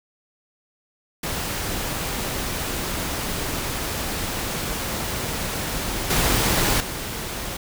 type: noise with level steps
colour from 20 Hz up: pink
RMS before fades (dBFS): -27 / -20 / -30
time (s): 1.23-7.57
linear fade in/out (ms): 5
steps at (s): 6.1 / 6.8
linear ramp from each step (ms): 5
effects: none